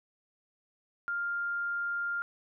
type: tone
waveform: sine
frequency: 1400 Hz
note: F6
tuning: 4 cents sharp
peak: -30 dBFS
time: 1.08-2.22 s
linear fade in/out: 0 ms
effects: none